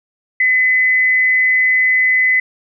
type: tone with frequency modulation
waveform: sine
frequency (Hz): 2020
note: B6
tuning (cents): +39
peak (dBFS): -10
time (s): 0.4-2.4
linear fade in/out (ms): 5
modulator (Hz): 201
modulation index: 0.26
effects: none